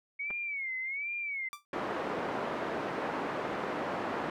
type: tone with vibrato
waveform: sine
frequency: 2217 Hz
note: C#7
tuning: in tune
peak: -33 dBFS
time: 0.19-1.49 s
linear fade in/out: 10 ms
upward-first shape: sine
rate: 1.3 Hz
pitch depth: 140 cents each way
type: clicks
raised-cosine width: 0.5 ms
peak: -29 dBFS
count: 2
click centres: 0.304 / 0.309 s
type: tone with exponential decay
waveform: sawtooth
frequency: 1174.7 Hz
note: D6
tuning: in tune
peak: -33 dBFS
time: 1.53-1.65 s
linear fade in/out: 0 ms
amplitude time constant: 24 ms
type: band-pass noise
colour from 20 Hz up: pink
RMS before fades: -35 dBFS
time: 1.73-4.3 s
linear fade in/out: 2 ms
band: 300 to 1400 Hz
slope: 12 dB/octave
effects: none